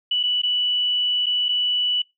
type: tone with dropouts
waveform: sine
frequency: 2960 Hz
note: F#7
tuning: in tune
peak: -18 dBFS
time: 0.11-2.02 s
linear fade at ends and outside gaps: 5 ms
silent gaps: 0.231-0.235 / 0.418-0.433 / 1.26-1.265 / 1.485-1.489 s
effects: noise-tail reverb RT60 0.2 s tail -23 dB re dry